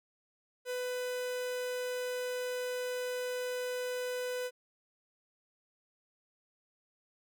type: tone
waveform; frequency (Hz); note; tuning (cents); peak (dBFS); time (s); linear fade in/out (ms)
45% pulse; 499; B4; +18; -34; 0.65-4.51; 50
effects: none

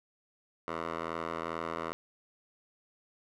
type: tone with band-pass filter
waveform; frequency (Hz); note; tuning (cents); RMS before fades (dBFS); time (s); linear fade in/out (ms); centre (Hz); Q
10% pulse; 82.41; E2; 0; -37; 0.68-1.93; 0; 1000; 1.4
effects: none

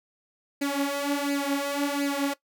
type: tone with flanger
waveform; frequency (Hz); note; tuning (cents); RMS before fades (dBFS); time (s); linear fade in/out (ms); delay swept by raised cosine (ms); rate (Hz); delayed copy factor
sawtooth; 282.8; C#4; +35; -27; 0.61-2.34; 10; 0.43 to 5.53; 1.4; +0.75
effects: noise-tail reverb RT60 0.1 s tail -18 dB re dry

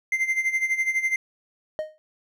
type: tone with tremolo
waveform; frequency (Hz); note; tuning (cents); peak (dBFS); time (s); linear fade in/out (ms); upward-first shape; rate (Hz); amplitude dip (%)
triangle; 2085; C7; -7; -17; 0.12-1.16; 2; sine; 12; 75
type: tone with exponential decay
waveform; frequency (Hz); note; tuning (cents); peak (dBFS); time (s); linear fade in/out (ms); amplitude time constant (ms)
triangle; 620; D#5; -6; -20; 1.79-1.98; 0; 41
effects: none

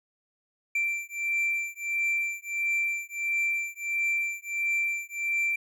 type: beating tone pair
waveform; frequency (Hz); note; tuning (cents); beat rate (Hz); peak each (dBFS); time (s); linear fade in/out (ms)
triangle; 2349 / 2350.5; D7 / D7; 0 / +1; 1.5; -28; 0.75-5.56; 5
effects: none

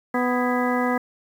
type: harmonic tone with a mistuned harmonic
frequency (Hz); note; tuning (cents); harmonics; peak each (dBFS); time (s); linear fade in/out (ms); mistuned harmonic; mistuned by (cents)
248.4; B3; +10; 1 / 2 / 3 / 4 / 5 / 7 / 8; -23 / -26 / -28 / -29 / -30 / -31 / -32; 0.14-0.98; 5; 7; -84
effects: 8-bit

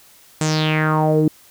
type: tone with low-pass filter sweep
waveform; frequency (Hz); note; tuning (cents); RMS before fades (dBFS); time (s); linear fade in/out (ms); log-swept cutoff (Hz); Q
sawtooth; 155.56; D#3; 0; -17; 0.41-1.28; 2; 8100 to 320; 4.9
effects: white hiss -49 dBFS RMS until 1.5 s

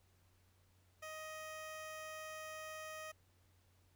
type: tone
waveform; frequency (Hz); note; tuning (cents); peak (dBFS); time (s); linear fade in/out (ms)
15% pulse; 626; D#5; +10; -40; 1.02-3.12; 10
effects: added 91 Hz sine -70 dBFS peak until 3.95 s + pink hiss -75 dBFS RMS until 3.95 s

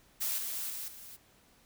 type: noise with level steps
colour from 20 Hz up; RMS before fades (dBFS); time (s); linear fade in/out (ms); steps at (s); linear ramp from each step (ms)
blue; -33 / -37 / -40 / -49; 0.2-1.17; 20; 0.38 / 0.7 / 0.88; 2
effects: pink hiss -64 dBFS RMS until 1.65 s

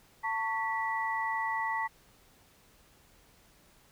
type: tone cluster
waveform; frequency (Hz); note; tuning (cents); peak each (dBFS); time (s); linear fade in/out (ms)
sine; 894 / 1117 / 1955; A5 / C#6 / B6; +27 / +13 / -18; -32 / -37 / -34; 0.23-1.88; 20
effects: pink hiss -62 dBFS RMS until 3.91 s

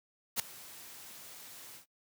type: noise with ADSR envelope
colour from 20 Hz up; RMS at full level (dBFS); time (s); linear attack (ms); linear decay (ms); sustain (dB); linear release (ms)
white; -29; 0.36-1.86; 37; 4; -21; 110
effects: noise-tail reverb RT60 0.1 s tail -22 dB re dry + high-pass 80 Hz 12 dB/octave

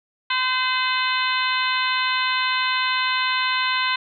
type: harmonic tone with a mistuned harmonic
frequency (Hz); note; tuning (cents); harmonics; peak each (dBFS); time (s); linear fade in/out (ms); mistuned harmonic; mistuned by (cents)
513; C5; -34; 2 / 3 / 4 / 5 / 6 / 7 / 8; -24 / -26 / -27 / -28 / -29 / -29 / -30; 0.3-3.96; 5; 6; -31
effects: none

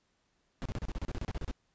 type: noise bursts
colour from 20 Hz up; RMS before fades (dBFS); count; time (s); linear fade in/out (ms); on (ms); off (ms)
brown; -35; 14; 0.62-1.512; 0; 34; 32
effects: pink hiss -75 dBFS RMS until 1.74 s + resampled to 16000 Hz

